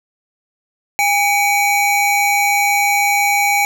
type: tone pair together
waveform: square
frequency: 812 / 2270 Hz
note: G#5 / C#7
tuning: -39 / +41 cents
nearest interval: octave + tritone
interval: 1780 cents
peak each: -16 dBFS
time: 0.99-3.65 s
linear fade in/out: 0 ms
effects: none